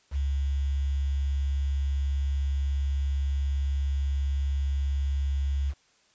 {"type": "tone with quantisation", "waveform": "sine", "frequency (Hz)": 69.3, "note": "C#2", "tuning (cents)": 0, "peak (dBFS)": -24, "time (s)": [0.11, 5.74], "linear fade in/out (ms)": 50, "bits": 8, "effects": ["white hiss -64 dBFS RMS until 6.14 s", "resampled to 16000 Hz"]}